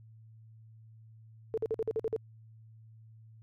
sine tone bursts, 444.1 Hz, A4, 16 cents sharp, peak -28 dBFS, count 8, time 1.54-2.163 s, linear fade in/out 0 ms, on 35 ms, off 49 ms, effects added 111 Hz sine -52 dBFS peak until 3.42 s

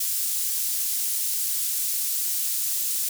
pink high-pass noise, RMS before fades -26 dBFS, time 0-3.09 s, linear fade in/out 5 ms, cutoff 8100 Hz, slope 12 dB/octave, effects none

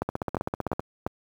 two click trains, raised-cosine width 1 ms, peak -13 / -12 dBFS, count 12 / 4, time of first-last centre 0.09-0.795 / 0.02-1.065 s, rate 15.6 / 2.87 Hz, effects high-pass 60 Hz 12 dB/octave + 8-bit

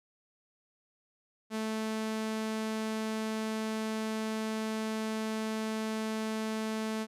sawtooth tone, 219.1 Hz, A3, 7 cents flat, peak -28 dBFS, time 1.5-7.07 s, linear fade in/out 50 ms, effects low-pass 11000 Hz 12 dB/octave

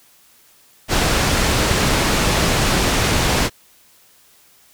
pink low-pass noise, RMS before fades -17 dBFS, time 0.88-3.5 s, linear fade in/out 50 ms, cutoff 8000 Hz, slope 12 dB/octave, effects white hiss -52 dBFS RMS until 4.73 s

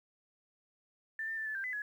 sine tone with pitch steps, 1777 / 1797 / 1768 / 1738 / 1581 / 2009 / 1687 Hz, A6 / A6 / A6 / A6 / G6 / B6 / G#6, +17 / +36 / +8 / -22 / +14 / +29 / +27 cents, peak -35 dBFS, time 1.19-1.82 s, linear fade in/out 2 ms, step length 90 ms, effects 11-bit

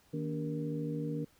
harmonic tone with a mistuned harmonic, 78.2 Hz, D#2, 9 cents sharp, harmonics 2 / 3 / 4 / 5 / 6, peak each -36 / -43 / -38 / -51 / -41 dBFS, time 0.13-1.25 s, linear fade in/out 10 ms, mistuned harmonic 4, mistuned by -140 cents, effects pink hiss -66 dBFS RMS until 1.39 s

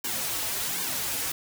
white noise with flanger, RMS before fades -30 dBFS, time 0.04-1.32 s, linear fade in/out 5 ms, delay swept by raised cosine 1.5 to 5.2 ms, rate 1.3 Hz, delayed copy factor -0.8, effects none

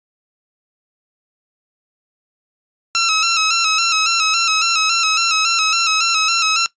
10% pulse tone with vibrato, 1318.5 Hz, E6, in tune, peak -5 dBFS, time 2.95-6.66 s, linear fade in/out 0 ms, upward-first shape square, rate 3.6 Hz, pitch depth 49 cents each way, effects noise-tail reverb RT60 0.1 s tail -18 dB re dry + resampled to 16000 Hz

